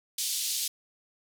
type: band-pass noise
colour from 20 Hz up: pink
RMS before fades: -31 dBFS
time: 0.18-0.68 s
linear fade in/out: 5 ms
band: 3600 to 14000 Hz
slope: 24 dB/octave
effects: none